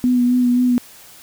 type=tone with vibrato; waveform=sine; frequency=246.9 Hz; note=B3; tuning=in tune; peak=-12 dBFS; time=0.04-0.78 s; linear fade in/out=0 ms; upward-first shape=sine; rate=3.8 Hz; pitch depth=23 cents each way; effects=white hiss -43 dBFS RMS until 1.22 s